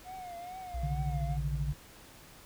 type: tone with vibrato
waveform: triangle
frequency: 720 Hz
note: F#5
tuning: 47 cents flat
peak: -39 dBFS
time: 0.04-1.39 s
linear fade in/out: 50 ms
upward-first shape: triangle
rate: 2.3 Hz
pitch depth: 92 cents each way
type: tone with pitch glide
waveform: sine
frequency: 61 to 57.81 Hz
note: B1 to A#1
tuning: -21 to -14 cents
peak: -33 dBFS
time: 0.74-1.73 s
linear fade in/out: 5 ms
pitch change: -93 cents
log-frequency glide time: 1.16-1.3 s
type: tone with tremolo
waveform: sine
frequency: 144.2 Hz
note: D3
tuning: 31 cents flat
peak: -29 dBFS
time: 0.83-1.74 s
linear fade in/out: 5 ms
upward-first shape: sine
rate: 13 Hz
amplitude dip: 75%
effects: pink hiss -54 dBFS RMS until 2.45 s